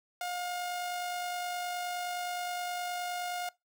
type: tone with amplitude modulation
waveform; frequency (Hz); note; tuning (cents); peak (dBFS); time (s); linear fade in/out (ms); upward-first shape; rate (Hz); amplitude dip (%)
sawtooth; 713; F5; +36; -29; 0.21-3.49; 2; sine; 49.6; 25
effects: noise-tail reverb RT60 0.2 s tail -22 dB re dry